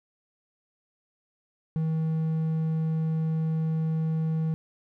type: tone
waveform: triangle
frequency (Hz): 159.7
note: D#3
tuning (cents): +45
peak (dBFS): -22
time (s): 1.76-4.54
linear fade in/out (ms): 0
effects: none